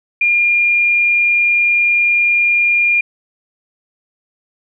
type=tone; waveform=sine; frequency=2410 Hz; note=D7; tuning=44 cents sharp; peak=-10 dBFS; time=0.21-3.01 s; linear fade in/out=5 ms; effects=none